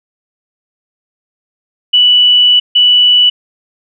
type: tone bursts at uneven times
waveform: sine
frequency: 2960 Hz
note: F#7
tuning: in tune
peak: -4 dBFS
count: 2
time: 1.93-2.6 / 2.75-3.3 s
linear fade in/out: 10 ms
effects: none